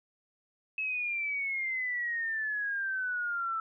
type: exponential sweep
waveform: sine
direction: down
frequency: 2595 to 1318.5 Hz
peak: -30 dBFS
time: 0.78-3.6 s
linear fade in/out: 2 ms
effects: none